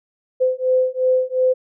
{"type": "beating tone pair", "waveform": "sine", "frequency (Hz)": [511, 513.8], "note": ["C5", "C5"], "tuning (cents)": [-41, -32], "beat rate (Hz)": 2.8, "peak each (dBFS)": -18, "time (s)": [0.4, 1.54], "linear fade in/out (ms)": 20, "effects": []}